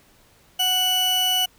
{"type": "tone pair together", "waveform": "40% pulse", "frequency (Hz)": [740, 2960], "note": ["F#5", "F#7"], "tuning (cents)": [0, 0], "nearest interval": "2 octaves", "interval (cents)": 2400, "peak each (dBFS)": [-26, -19], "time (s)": [0.59, 1.46], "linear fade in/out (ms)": 10, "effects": ["pink hiss -56 dBFS RMS until 1.58 s"]}